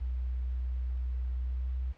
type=tone with pitch glide; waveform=sine; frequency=62.2 to 63.51 Hz; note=B1 to B1; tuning=+13 to +49 cents; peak=-30 dBFS; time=0-1.93 s; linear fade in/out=20 ms; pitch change=+36 cents; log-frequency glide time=1.41-1.77 s; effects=pink hiss -61 dBFS RMS until 1.97 s + low-pass 3000 Hz 12 dB/octave